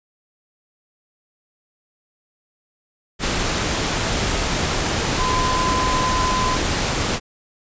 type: tone in noise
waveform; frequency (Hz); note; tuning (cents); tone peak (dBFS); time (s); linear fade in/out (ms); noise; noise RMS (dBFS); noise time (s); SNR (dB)
sine; 1019; C6; -46; -20; 5.17-6.58; 50; pink; -21; 3.19-7.2; -2
effects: resampled to 16000 Hz